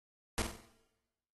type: noise with echo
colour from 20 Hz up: pink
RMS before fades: -32 dBFS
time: 0.38-0.42 s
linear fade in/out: 0 ms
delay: 47 ms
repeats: 5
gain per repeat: -7 dB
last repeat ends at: 0.655 s
effects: noise-tail reverb RT60 1.0 s tail -17 dB re dry + AAC 32 kbps